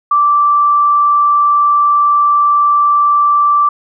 sine tone, 1169 Hz, D6, 8 cents flat, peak -7 dBFS, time 0.11-3.69 s, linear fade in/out 5 ms, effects none

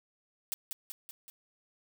blue noise with echo, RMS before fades -34 dBFS, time 0.52-0.54 s, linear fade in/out 0 ms, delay 190 ms, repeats 4, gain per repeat -4 dB, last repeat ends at 1.3 s, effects none

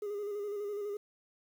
sine tone with vibrato, 410.7 Hz, G#4, 19 cents flat, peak -32 dBFS, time 0.02-0.97 s, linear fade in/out 5 ms, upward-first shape square, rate 12 Hz, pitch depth 33 cents each way, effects tanh soft clip ceiling -34 dBFS + 10-bit

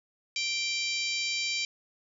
harmonic tone with a mistuned harmonic, 784 Hz, G5, in tune, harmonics 3 / 4 / 5 / 6 / 7 / 8 / 9, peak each -32 / -37 / -37 / -35 / -39 / -42 / -40 dBFS, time 0.36-1.65 s, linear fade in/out 2 ms, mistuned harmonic 8, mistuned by -34 cents, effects none

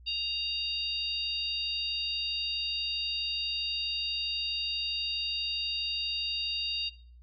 harmonic tone, 932.3 Hz, A#5, in tune, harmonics 3 / 4 / 5, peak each -33 / -34 / -35 dBFS, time 0.06-6.9 s, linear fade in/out 20 ms, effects noise-tail reverb RT60 0.5 s tail -19 dB re dry + added 60 Hz sine -50 dBFS peak until 7.22 s

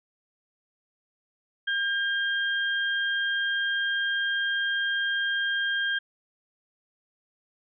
sine tone pair together, 1605 / 3210 Hz, G6 / G7, +40 / +40 cents, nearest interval octave, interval 1200 cents, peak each -25 / -31 dBFS, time 1.67-5.99 s, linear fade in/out 10 ms, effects none

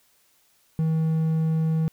triangle tone, 160 Hz, D#3, 49 cents sharp, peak -18 dBFS, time 0.79-1.88 s, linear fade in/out 0 ms, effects white hiss -63 dBFS RMS until 1.92 s

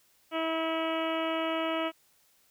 harmonic tone, 323.9 Hz, E4, 30 cents flat, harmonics 1 / 2 / 3 / 4 / 5 / 6 / 7 / 8 / 9 / 10, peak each -33 / -32 / -39 / -36 / -46 / -44 / -41 / -44 / -40 / -48 dBFS, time 0.31-1.92 s, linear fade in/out 50 ms, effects white hiss -66 dBFS RMS until 2.5 s

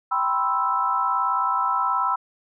sine chord, C major seventh, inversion second, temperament equal, 784 / 987.8 / 1046.5 / 1318.5 Hz, G5 / B5 / C6 / E6, 0 / 0 / 0 / 0 cents, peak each -29 / -24 / -28 / -23 dBFS, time 0.11-2.16 s, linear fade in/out 10 ms, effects none

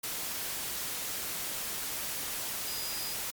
sine tone in noise, 4924 Hz, D#8, 19 cents flat, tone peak -40 dBFS, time 2.67-3.14 s, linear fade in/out 10 ms, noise white, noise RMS -36 dBFS, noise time 0.03-3.31 s, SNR -7 dB, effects Opus 48 kbps

